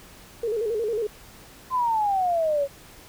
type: tone with vibrato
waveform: sine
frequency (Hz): 443.1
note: A4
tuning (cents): +12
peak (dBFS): -23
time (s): 0.43-1.07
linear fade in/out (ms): 5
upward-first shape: square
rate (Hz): 11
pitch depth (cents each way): 90
type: exponential sweep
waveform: sine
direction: down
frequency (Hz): 1046.5 to 547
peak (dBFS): -20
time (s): 1.7-2.68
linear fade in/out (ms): 50
effects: pink hiss -48 dBFS RMS until 3.08 s